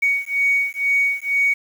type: beating tone pair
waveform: sine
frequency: 2239 / 2241.1 Hz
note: C#7 / C#7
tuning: +17 / +18 cents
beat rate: 2.1 Hz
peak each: -19 dBFS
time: 0.02-1.54 s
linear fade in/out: 10 ms
effects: tanh soft clip ceiling -9 dBFS + 7-bit